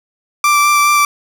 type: tone with vibrato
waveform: 30% pulse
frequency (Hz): 1173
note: D6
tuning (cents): -2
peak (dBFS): -6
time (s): 0.44-1.05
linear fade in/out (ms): 2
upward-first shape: sine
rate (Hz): 4.8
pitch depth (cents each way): 11
effects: none